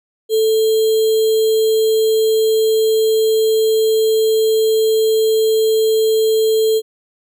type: tone with sample-and-hold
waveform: sine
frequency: 440 Hz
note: A4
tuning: in tune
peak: -11 dBFS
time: 0.29-6.82 s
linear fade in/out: 50 ms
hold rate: 3675 Hz
effects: none